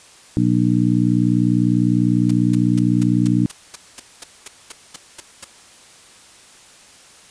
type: harmonic tone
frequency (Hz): 60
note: B1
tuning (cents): -49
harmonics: 2 / 3 / 4 / 5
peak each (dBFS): -19 / -19 / -19 / -19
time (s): 0.37-3.46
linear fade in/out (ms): 0
type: noise bursts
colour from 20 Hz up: white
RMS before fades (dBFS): -31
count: 14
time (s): 2.29-5.444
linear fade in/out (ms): 5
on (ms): 21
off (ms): 220
effects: white hiss -46 dBFS RMS until 7.3 s + resampled to 22050 Hz